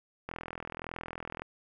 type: click train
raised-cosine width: 0.5 ms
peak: -23 dBFS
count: 48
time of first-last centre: 0.29-1.42 s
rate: 41.6 Hz
effects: none